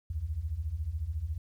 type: beating tone pair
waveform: sine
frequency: 69.2 / 83.2 Hz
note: C#2 / E2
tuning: -2 / +17 cents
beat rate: 14 Hz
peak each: -36 / -33 dBFS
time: 0.1-1.38 s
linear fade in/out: 5 ms
effects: 11-bit